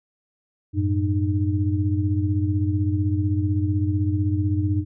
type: tone cluster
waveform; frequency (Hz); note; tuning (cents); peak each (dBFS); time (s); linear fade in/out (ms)
sine; 94 / 109.8 / 304.3; F#2 / A2 / D#4; +28 / -3 / -38; -21 / -26 / -25; 0.73-4.85; 50
effects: none